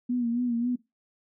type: tone with vibrato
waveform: sine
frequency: 240 Hz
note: B3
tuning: 49 cents flat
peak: -24 dBFS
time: 0.09-0.76 s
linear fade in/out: 10 ms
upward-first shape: sine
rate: 3.7 Hz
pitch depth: 59 cents each way
effects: noise-tail reverb RT60 0.2 s tail -18 dB re dry